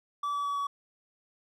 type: tone with pitch steps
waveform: triangle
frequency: 1154 / 1146.7 / 1139.4 / 1132.2 Hz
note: D6 / D6 / C#6 / C#6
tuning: -31 / -42 / +47 / +36 cents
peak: -27 dBFS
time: 0.23-0.67 s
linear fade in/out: 5 ms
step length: 110 ms
effects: none